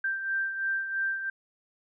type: beating tone pair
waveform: sine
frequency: 1572 / 1575 Hz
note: G6 / G6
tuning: +4 / +8 cents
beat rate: 3 Hz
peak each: -28 / -36 dBFS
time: 0.04-1.3 s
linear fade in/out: 5 ms
effects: none